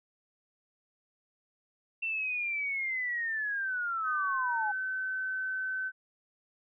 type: linear sweep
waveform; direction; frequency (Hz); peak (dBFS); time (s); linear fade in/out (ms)
sine; down; 2701 to 816; -30; 2.02-4.72; 10
type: tone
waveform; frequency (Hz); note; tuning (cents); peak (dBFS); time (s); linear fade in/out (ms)
sine; 1526; G6; -47; -31; 4.03-5.92; 50
effects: none